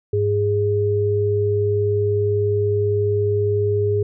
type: tone pair together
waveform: sine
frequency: 101.82 / 412.6 Hz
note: G#2 / G#4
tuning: -34 / -11 cents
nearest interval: 2 octaves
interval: 2423 cents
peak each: -20 / -18 dBFS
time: 0.13-4.03 s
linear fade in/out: 5 ms
effects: none